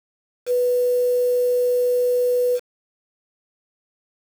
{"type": "tone with quantisation", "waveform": "sine", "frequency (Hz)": 493, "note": "B4", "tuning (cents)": -3, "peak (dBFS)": -16, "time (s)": [0.46, 2.6], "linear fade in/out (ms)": 50, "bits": 6, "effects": []}